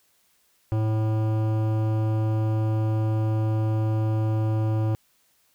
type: tone with hard clipping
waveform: sine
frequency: 109.3 Hz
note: A2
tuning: 11 cents flat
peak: -23 dBFS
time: 0.72-4.95 s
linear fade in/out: 0 ms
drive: 15 dB
effects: white hiss -65 dBFS RMS until 5.54 s